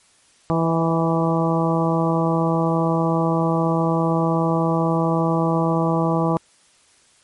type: harmonic tone with a mistuned harmonic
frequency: 164.81 Hz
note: E3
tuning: in tune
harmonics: 1 / 2 / 3 / 4 / 5 / 6 / 7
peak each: -20 / -23 / -25 / -26 / -27 / -28 / -28 dBFS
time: 0.5-6.37 s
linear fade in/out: 0 ms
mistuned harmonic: 4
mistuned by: -21 cents
effects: white hiss -56 dBFS RMS until 7.23 s + MP3 48 kbps